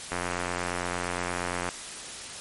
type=click train; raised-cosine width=0.5 ms; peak=-14 dBFS; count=140; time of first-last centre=0.12-1.689 s; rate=88.6 Hz; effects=white hiss -39 dBFS RMS until 2.4 s + MP3 48 kbps